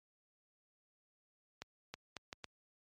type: accelerating click train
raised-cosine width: 0.2 ms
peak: -26 dBFS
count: 5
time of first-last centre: 1.62-2.443 s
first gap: 320 ms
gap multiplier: 0.71
effects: high-pass 60 Hz 12 dB/octave + MP3 64 kbps